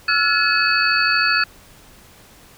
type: tone cluster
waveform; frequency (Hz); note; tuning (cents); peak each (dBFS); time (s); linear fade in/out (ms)
sine; 1347 / 1440 / 1708 / 2564 / 4478; E6 / F#6 / G#6 / E7 / C#8; +37 / -47 / +48 / -49 / +17; -21; 0.08-1.44; 5
effects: pink hiss -47 dBFS RMS until 2.57 s